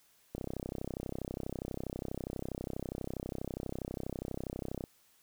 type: click train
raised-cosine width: 2 ms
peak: -24 dBFS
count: 146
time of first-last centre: 0.35-4.839 s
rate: 32.3 Hz
effects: white hiss -67 dBFS RMS until 5.22 s